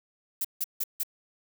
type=noise bursts; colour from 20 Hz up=violet; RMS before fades=-29 dBFS; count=4; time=0.41-1.034 s; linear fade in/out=5 ms; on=36 ms; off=160 ms; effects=none